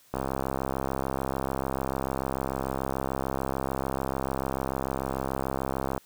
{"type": "click train", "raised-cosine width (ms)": 1, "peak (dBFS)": -15, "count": 391, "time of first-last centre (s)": [0.14, 5.978], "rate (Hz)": 66.8, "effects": ["white hiss -59 dBFS RMS until 6.05 s"]}